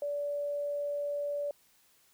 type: tone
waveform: sine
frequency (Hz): 578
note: D5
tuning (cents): -28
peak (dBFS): -31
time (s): 0.02-1.51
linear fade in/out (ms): 2
effects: white hiss -66 dBFS RMS until 2.13 s